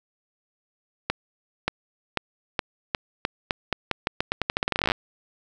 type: accelerating click train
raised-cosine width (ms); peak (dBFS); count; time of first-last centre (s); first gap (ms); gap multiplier
0.3; -6; 28; 1.1-4.919; 580; 0.85
effects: none